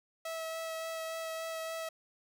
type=tone with vibrato; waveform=sawtooth; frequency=649 Hz; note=E5; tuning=27 cents flat; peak=-33 dBFS; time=0.25-1.89 s; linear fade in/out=5 ms; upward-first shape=sine; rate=3.5 Hz; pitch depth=10 cents each way; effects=none